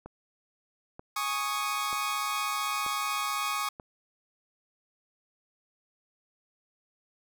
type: click train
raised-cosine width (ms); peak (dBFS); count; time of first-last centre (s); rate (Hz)
1; -28; 5; 0.06-3.798; 1.07
type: chord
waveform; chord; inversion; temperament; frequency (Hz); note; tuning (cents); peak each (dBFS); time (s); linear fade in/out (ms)
sawtooth; Ab suspended fourth; none; equal; 830.6 / 1108.7 / 1244.5; Ab5 / Db6 / Eb6; 0 / 0 / 0; -34 / -28 / -29; 1.16-3.69; 5
effects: none